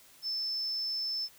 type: tone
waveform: sine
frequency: 5274 Hz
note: E8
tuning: in tune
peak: -31 dBFS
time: 0.22-1.29 s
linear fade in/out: 50 ms
effects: white hiss -58 dBFS RMS until 1.38 s